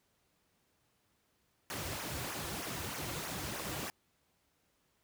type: noise with flanger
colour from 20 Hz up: pink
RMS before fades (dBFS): -40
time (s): 1.7-3.9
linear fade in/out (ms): 0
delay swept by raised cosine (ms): 0.23 to 4.83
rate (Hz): 3.2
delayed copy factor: -0.7
effects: pink hiss -75 dBFS RMS until 5.03 s + high-pass 60 Hz 12 dB/octave